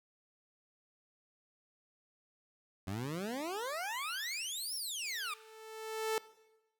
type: exponential two-way sweep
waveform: 20% pulse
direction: up then down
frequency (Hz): 90 to 5588 to 1159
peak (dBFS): -32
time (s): 2.87-5.34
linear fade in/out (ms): 5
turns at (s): 4.75
type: tone with exponential growth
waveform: sawtooth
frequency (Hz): 440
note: A4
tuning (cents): 0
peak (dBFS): -26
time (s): 5.03-6.18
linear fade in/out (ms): 1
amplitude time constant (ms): 250
effects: noise-tail reverb RT60 1.0 s tail -19 dB re dry